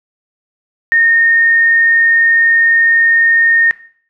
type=tone; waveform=sine; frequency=1838 Hz; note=A#6; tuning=25 cents flat; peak=-7 dBFS; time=0.92-3.71 s; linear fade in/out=0 ms; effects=noise-tail reverb RT60 0.5 s tail -17 dB re dry